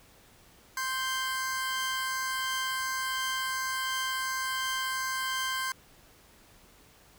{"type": "tone pair together", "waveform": "sawtooth", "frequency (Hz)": [1045.8, 1568], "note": ["C6", "G6"], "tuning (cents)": [-1, 0], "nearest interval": "perfect fifth", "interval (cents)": 701, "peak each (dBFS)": [-29, -29], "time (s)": [0.77, 5.72], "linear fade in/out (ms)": 2, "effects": ["pink hiss -58 dBFS RMS until 7.18 s"]}